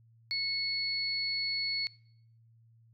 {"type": "tone pair together", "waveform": "sine", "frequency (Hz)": [2195, 4400], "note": ["C#7", "C#8"], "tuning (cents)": [-18, -14], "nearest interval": "octave", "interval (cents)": 1204, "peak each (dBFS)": [-36, -31], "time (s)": [0.31, 1.87], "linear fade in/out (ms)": 0, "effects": ["noise-tail reverb RT60 0.7 s tail -23 dB re dry", "added 114 Hz sine -59 dBFS peak until 2.93 s"]}